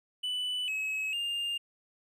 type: tone with pitch steps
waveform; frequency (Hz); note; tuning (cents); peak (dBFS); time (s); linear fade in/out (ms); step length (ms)
triangle; 2984 / 2566 / 2807; F#7 / E7 / F7; +14 / -47 / +8; -29; 0.23-1.58; 10; 450
effects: none